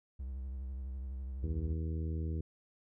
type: tone with vibrato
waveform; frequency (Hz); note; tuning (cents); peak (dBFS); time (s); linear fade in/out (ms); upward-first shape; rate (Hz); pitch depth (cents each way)
triangle; 65.41; C2; 0; -36; 0.19-1.74; 10; sine; 12; 79
type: harmonic tone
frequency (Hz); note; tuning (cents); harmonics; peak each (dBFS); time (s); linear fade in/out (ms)
80.1; E2; -49; 1 / 2 / 3 / 4 / 5 / 6; -34 / -42 / -48 / -46 / -50 / -54; 1.43-2.41; 5
effects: none